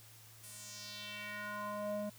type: tone with band-pass filter sweep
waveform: square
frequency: 207.7 Hz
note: G#3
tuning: in tune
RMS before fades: -43 dBFS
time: 0.43-2.1 s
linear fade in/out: 10 ms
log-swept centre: 11000 to 440 Hz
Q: 2.5
effects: added 111 Hz sine -60 dBFS peak until 2.18 s + white hiss -59 dBFS RMS until 2.18 s

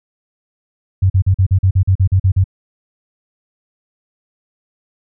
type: tone bursts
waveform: sine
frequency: 94.7 Hz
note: F#2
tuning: 41 cents sharp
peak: -8 dBFS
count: 12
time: 1.02-2.442 s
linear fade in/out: 10 ms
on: 80 ms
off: 42 ms
effects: none

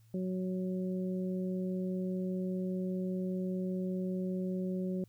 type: harmonic tone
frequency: 185 Hz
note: F#3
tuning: in tune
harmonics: 1 / 2 / 3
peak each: -33 / -39 / -44 dBFS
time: 0.14-5.04 s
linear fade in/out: 2 ms
effects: added 113 Hz sine -59 dBFS peak until 5.08 s + white hiss -73 dBFS RMS until 5.08 s

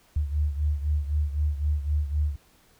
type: beating tone pair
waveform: sine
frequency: 73.42 / 77.32 Hz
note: D2 / D#2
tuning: 0 / -10 cents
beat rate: 3.9 Hz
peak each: -24 / -29 dBFS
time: 0.16-2.36 s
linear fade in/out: 5 ms
effects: pink hiss -60 dBFS RMS until 2.79 s

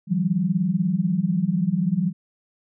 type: tone cluster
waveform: sine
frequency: 158.9 / 175 / 195.4 Hz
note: D#3 / F3 / G3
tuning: +37 / +4 / -5 cents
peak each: -27 / -22 / -23 dBFS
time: 0.07-2.13 s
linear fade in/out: 50 ms
effects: none

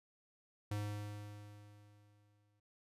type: tone with exponential decay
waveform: square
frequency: 103.83 Hz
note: G#2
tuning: in tune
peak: -37 dBFS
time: 0.71-2.6 s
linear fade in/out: 5 ms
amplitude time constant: 410 ms
effects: noise-tail reverb RT60 0.3 s tail -26 dB re dry + resampled to 32000 Hz

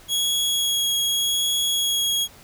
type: tone with vibrato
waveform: sawtooth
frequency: 3322 Hz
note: G#7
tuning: in tune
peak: -17 dBFS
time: 0.08-2.28 s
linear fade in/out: 50 ms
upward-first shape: sine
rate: 0.84 Hz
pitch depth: 8 cents each way
effects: pink hiss -48 dBFS RMS until 2.43 s

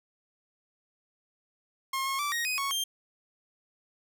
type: tone with pitch steps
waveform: sawtooth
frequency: 1072 / 1084 / 1165 / 1875 / 2505 / 1107 / 3179 Hz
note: C6 / C#6 / D6 / A#6 / D#7 / C#6 / G7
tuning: +42 / -39 / -14 / +10 / +11 / -3 / +24 cents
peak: -25 dBFS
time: 1.93-2.84 s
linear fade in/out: 5 ms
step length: 130 ms
effects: none

